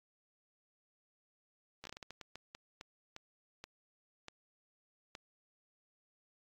slowing click train, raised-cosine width 0.2 ms, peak -29 dBFS, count 16, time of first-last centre 1.84-5.152 s, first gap 13 ms, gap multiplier 1.35, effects AAC 48 kbps

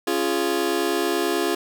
sawtooth chord, Db major, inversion none, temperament just, 277.2 / 346.5 / 415.8 Hz, Db4 / F4 / Ab4, 0 / -14 / +2 cents, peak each -24 / -19 / -21 dBFS, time 0.07-1.55 s, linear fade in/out 5 ms, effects none

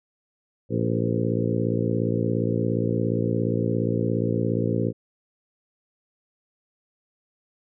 harmonic tone with a mistuned harmonic, 57.2 Hz, A#1, 32 cents flat, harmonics 2 / 3 / 4 / 5 / 6 / 7 / 8 / 9, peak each -26 / -28 / -29 / -30 / -31 / -31 / -32 / -33 dBFS, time 0.69-4.93 s, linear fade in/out 50 ms, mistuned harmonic 8, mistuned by +34 cents, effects none

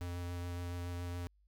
square tone with vibrato, 87.8 Hz, F2, 10 cents sharp, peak -39 dBFS, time 0.01-1.27 s, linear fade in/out 0 ms, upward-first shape sine, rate 7.1 Hz, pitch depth 12 cents each way, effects added 50 Hz sine -66 dBFS peak until 1.47 s

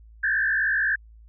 sine tone with frequency modulation, 1658 Hz, G#6, 3 cents flat, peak -20 dBFS, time 0.23-0.96 s, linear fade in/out 10 ms, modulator 56.5 Hz, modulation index 2, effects added 55 Hz sine -46 dBFS peak until 1.28 s

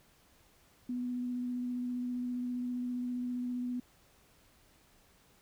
sine tone with vibrato, 246.9 Hz, B3, in tune, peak -33 dBFS, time 0.89-3.8 s, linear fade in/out 5 ms, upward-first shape square, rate 15 Hz, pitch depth 9 cents each way, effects pink hiss -65 dBFS RMS until 5.41 s

